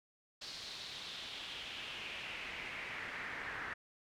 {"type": "noise with band-pass filter sweep", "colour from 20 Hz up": "brown", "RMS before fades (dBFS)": -45, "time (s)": [0.41, 3.74], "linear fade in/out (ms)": 10, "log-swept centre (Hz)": [4500, 1700], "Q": 3.2, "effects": []}